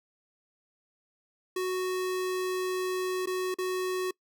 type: tone with dropouts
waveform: square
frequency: 369.6 Hz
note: F#4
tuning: 2 cents flat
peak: -29 dBFS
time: 1.56-4.11 s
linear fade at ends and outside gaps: 5 ms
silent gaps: 3.259-3.271 / 3.543-3.585 s
effects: noise-tail reverb RT60 0.1 s tail -24 dB re dry